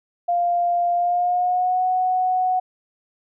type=tone with pitch glide; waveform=sine; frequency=698.5 to 738.8 Hz; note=F5 to F#5; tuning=0 to -3 cents; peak=-17 dBFS; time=0.28-2.6 s; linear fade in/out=10 ms; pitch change=+97 cents; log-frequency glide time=0.94-1.84 s; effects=none